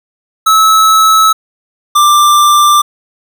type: tone pair in turn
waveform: square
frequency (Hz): 1299 / 1182.8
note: E6 / D6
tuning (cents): -26 / +12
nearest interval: major second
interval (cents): 162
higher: first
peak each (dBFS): -5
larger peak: neither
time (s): 0.46-1.33 / 1.95-2.82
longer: neither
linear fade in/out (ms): 10
effects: none